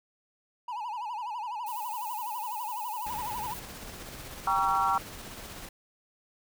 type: tone with vibrato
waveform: triangle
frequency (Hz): 910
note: A#5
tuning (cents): -42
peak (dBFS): -31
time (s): 0.68-3.54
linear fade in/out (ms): 5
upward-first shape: sine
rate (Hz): 12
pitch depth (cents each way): 160
type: noise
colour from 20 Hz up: violet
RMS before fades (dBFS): -43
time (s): 1.66-3.6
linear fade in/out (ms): 10
type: noise with tremolo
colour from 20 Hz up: pink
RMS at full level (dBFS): -42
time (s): 3.06-5.69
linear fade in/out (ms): 5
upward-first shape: square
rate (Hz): 16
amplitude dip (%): 25
type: chord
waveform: sine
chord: G diminished seventh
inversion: none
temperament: just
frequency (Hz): 784 / 940.8 / 1128.9 / 1354.7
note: G5 / Bb5 / Db6 / Fb6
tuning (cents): 0 / +16 / +31 / +47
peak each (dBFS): -29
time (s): 4.47-4.98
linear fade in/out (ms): 2
effects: none